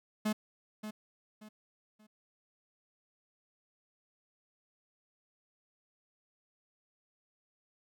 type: tone with echo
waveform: 45% pulse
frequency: 213.9 Hz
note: A3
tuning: 49 cents flat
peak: -29 dBFS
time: 0.25-0.33 s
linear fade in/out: 10 ms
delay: 580 ms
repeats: 3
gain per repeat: -10 dB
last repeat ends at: 2.07 s
effects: none